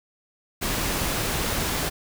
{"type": "noise", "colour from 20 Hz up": "pink", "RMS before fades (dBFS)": -26, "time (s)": [0.61, 1.9], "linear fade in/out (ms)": 20, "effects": []}